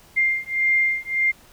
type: beating tone pair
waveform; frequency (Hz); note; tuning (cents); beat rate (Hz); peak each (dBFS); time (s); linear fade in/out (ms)
sine; 2105 / 2106.7; C7 / C7; +10 / +11; 1.7; -21; 0.16-1.32; 20
effects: pink hiss -51 dBFS RMS until 1.52 s